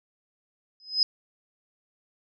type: tone with exponential growth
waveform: sine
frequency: 5060 Hz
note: D#8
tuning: 28 cents sharp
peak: -15 dBFS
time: 0.8-1.03 s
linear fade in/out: 1 ms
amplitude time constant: 48 ms
effects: none